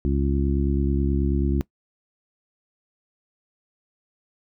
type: harmonic tone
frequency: 69.3 Hz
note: C#2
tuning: in tune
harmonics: 1 / 2 / 3 / 4 / 5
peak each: -22 / -27 / -28 / -28 / -29 dBFS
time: 0.05-1.61 s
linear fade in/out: 0 ms
effects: noise-tail reverb RT60 0.1 s tail -21 dB re dry